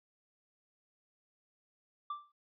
triangle tone with exponential decay, 1174.7 Hz, D6, in tune, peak -32 dBFS, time 2.1-2.32 s, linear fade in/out 5 ms, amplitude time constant 47 ms, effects noise-tail reverb RT60 0.1 s tail -22 dB re dry + resampled to 11025 Hz

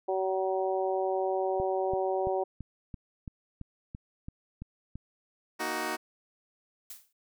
harmonic tone, 189.3 Hz, F#3, 40 cents sharp, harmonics 2 / 3 / 4 / 5, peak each -30 / -32 / -32 / -40 dBFS, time 0.08-2.44 s, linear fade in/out 10 ms
click train, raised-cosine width 5 ms, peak -27 dBFS, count 11, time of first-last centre 1.6-4.956 s, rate 2.98 Hz
10% pulse chord, D# minor, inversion second, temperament just, 233.3 / 311.1 / 373.4 Hz, A#3 / D#4 / F#4, +2 / 0 / +16 cents, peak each -31 / -27 / -26 dBFS, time 5.59-5.97 s, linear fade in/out 20 ms
blue noise with exponential decay, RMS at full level -40 dBFS, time 6.9-7.13 s, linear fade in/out 5 ms, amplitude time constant 49 ms
effects none

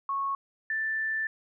sine tone pair in turn, 1101 / 1766.5 Hz, C#6 / A6, -12 / +6 cents, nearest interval minor sixth, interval 818 cents, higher second, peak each -27 dBFS, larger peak neither, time 0.09-0.35 / 0.7-1.27 s, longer second, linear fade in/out 2 ms, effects none

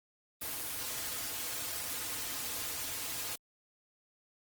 white noise with comb filter, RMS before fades -38 dBFS, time 0.41-3.36 s, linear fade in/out 10 ms, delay 5.2 ms, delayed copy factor -0.85, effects Opus 24 kbps

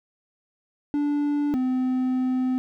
triangle tone pair in turn, 291.1 / 256.1 Hz, D4 / C4, -15 / -37 cents, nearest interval major second, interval 222 cents, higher first, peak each -19 dBFS, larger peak neither, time 0.94-1.54 / 1.54-2.58 s, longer second, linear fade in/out 0 ms, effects none

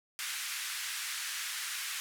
pink band-pass noise, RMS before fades -38 dBFS, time 0.19-2 s, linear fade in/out 0 ms, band 1500 to 13000 Hz, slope 24 dB/octave, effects none

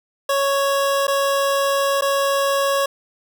25% pulse tone with dropouts, 554.4 Hz, C#5, in tune, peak -13 dBFS, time 0.29-2.86 s, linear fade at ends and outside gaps 5 ms, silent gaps 1.07-1.079 / 2.011-2.02 s, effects 8-bit

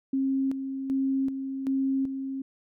sine tone with tremolo, 268.6 Hz, C4, 46 cents sharp, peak -23 dBFS, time 0.13-2.42 s, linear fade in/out 5 ms, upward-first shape square, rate 1.3 Hz, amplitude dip 55%, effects none

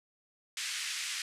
pink band-pass noise, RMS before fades -37 dBFS, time 0.57-1.22 s, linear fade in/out 2 ms, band 1800 to 8900 Hz, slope 24 dB/octave, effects resampled to 32000 Hz

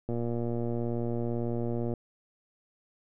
click train, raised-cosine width 2 ms, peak -20 dBFS, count 219, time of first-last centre 0.09-1.937 s, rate 118 Hz, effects none

